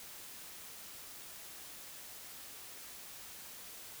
silence, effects white hiss -50 dBFS RMS until 4 s

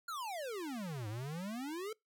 square exponential two-way sweep, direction down then up, 1442 to 102 to 453.4 Hz, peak -40 dBFS, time 0.08-1.93 s, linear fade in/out 5 ms, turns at 1.08 s, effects noise-tail reverb RT60 0.2 s tail -26 dB re dry

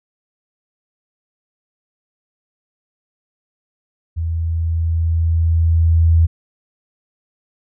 sine tone with level ramp, 82.41 Hz, E2, in tune, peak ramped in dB -18 to -8 dBFS, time 4.16-6.27 s, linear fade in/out 20 ms, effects none

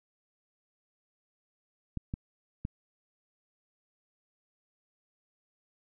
clicks, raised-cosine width 5 ms, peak -21 dBFS, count 3, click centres 1.973 / 2.139 / 2.651 s, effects none

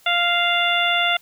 harmonic tone, 697 Hz, F5, 4 cents flat, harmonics 1 / 2 / 3 / 4 / 5, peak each -23 / -23 / -23 / -23 / -23 dBFS, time 0.06-1.17 s, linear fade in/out 5 ms, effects white hiss -53 dBFS RMS until 1.21 s

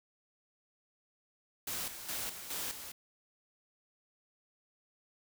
white noise with tremolo, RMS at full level -38 dBFS, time 1.67-2.92 s, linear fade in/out 5 ms, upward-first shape square, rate 2.4 Hz, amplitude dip 60%, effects none

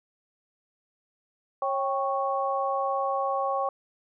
sine tone cluster, 547 / 788 / 1105 Hz, C#5 / G5 / C#6, -23 / +9 / -6 cents, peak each -29 dBFS, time 1.62-3.69 s, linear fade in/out 2 ms, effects none

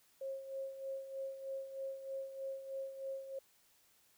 sine tone with tremolo, 539 Hz, C#5, 49 cents flat, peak -38 dBFS, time 0.21-3.39 s, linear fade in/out 5 ms, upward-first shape sine, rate 3.2 Hz, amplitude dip 65%, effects white hiss -70 dBFS RMS until 4.17 s

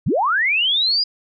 sine linear sweep, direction up, 77.78 to 4963 Hz, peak -15 dBFS, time 0.06-1.04 s, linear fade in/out 10 ms, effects none

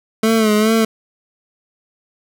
25% pulse tone with vibrato, 217.9 Hz, A3, 17 cents flat, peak -8 dBFS, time 0.23-0.85 s, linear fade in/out 5 ms, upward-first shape sine, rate 2.4 Hz, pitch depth 59 cents each way, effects none

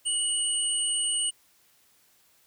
sine tone pair together, 2927 / 8761 Hz, F#7 / C#9, -19 / -21 cents, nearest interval octave + perfect fifth, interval 1898 cents, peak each -29 / -26 dBFS, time 0.05-1.31 s, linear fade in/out 20 ms, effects white hiss -63 dBFS RMS until 2.46 s

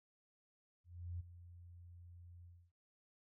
sine tone with ADSR envelope, 87.2 Hz, F2, 2 cents flat, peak -40 dBFS, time 0.84-2.72 s, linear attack 360 ms, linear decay 14 ms, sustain -14 dB, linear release 280 ms, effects none

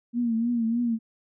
sine tone with vibrato, 233.1 Hz, A#3, in tune, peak -22 dBFS, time 0.13-0.99 s, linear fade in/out 50 ms, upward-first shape triangle, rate 3.3 Hz, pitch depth 81 cents each way, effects none

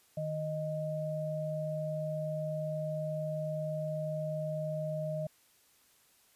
sine tone pair together, 154.71 / 621 Hz, D#3 / D#5, -10 / -3 cents, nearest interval 2 octaves, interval 2407 cents, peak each -36 / -35 dBFS, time 0.17-5.27 s, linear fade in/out 5 ms, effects white hiss -66 dBFS RMS until 6.35 s + resampled to 32000 Hz

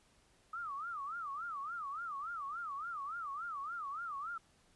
sine tone with vibrato, 1244.5 Hz, D#6, in tune, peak -39 dBFS, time 0.53-4.38 s, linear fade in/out 5 ms, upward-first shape sine, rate 3.5 Hz, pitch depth 220 cents each way, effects pink hiss -69 dBFS RMS until 4.75 s + resampled to 24000 Hz

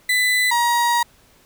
35% pulse tone pair in turn, 2000 / 949.9 Hz, B6 / A#5, +21 / +32 cents, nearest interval octave + minor second, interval 1289 cents, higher first, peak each -14 / -14 dBFS, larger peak neither, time 0.09-0.51 / 0.51-1.03 s, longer second, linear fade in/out 5 ms, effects pink hiss -54 dBFS RMS until 1.45 s

